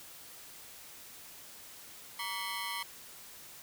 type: ring-modulated tone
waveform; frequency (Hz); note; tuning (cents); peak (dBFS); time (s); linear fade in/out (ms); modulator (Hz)
15% pulse; 1046.5; C6; 0; -26; 2.19-2.83; 5; 101
effects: white hiss -51 dBFS RMS until 3.62 s